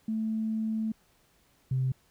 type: tone pair in turn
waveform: sine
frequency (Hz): 220 / 130.21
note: A3 / C3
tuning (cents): 0 / -8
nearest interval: major sixth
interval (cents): 908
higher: first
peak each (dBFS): -27 / -24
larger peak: second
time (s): 0.08-0.92 / 1.71-1.92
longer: first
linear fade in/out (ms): 5
effects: tanh soft clip ceiling -20 dBFS + pink hiss -66 dBFS RMS until 2.1 s